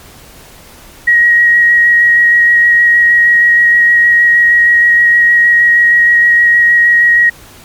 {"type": "tone with vibrato", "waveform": "sine", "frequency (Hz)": 1895, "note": "A#6", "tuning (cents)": 28, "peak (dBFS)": -4, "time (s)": [1.07, 7.3], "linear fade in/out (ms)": 10, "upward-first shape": "square", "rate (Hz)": 6.4, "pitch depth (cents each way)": 8, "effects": ["pink hiss -37 dBFS RMS until 7.64 s", "MP3 96 kbps"]}